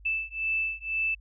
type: beating tone pair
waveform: sine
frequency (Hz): 2637 / 2639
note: E7 / E7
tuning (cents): 0 / +1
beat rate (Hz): 2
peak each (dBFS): -30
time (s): 0.05-1.15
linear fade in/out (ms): 10
effects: added 50 Hz sine -48 dBFS peak until 1.2 s

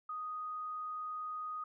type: tone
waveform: sine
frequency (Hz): 1244.5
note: D#6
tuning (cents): 0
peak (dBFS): -38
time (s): 0.09-1.64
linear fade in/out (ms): 5
effects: none

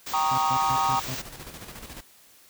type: band-stop noise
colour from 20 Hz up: white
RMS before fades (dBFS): -35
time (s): 0.06-1.22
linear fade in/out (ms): 10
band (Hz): 7600 to 16000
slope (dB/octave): 48
type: chord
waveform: triangle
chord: Eb dominant seventh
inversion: first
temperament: equal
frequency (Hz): 784 / 932.3 / 1108.7 / 1244.5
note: G5 / Bb5 / Db6 / Eb6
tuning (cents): 0 / 0 / 0 / 0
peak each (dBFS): -25 / -24 / -27 / -26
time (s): 0.13-1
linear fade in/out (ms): 10
type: tone bursts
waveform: 30% pulse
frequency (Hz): 130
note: C3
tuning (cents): -11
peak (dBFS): -29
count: 5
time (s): 0.31-1.15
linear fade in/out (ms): 5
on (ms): 72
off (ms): 120
type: noise with tremolo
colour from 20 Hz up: pink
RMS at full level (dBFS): -40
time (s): 0.61-2.01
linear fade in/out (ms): 5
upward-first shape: square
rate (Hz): 14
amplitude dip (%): 50
effects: white hiss -55 dBFS RMS until 2.49 s

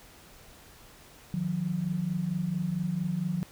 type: tone pair together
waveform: sine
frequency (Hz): 155.56 / 179.99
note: D#3 / F#3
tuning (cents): 0 / -48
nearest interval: minor third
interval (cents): 252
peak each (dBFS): -32 / -29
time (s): 1.34-3.43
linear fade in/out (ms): 0
effects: pink hiss -53 dBFS RMS until 3.51 s

